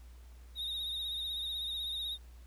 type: tone with vibrato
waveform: triangle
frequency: 3729 Hz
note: A#7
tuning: in tune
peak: -34 dBFS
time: 0.55-2.18 s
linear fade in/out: 50 ms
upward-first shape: sine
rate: 16 Hz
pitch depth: 50 cents each way
effects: added 60 Hz sine -50 dBFS peak until 2.46 s + pink hiss -65 dBFS RMS until 2.46 s